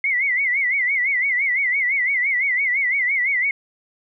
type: tone with vibrato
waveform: sine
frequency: 2093 Hz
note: C7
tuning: in tune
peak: -17 dBFS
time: 0.04-3.51 s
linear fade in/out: 2 ms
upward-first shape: sine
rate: 5.9 Hz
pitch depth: 130 cents each way
effects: none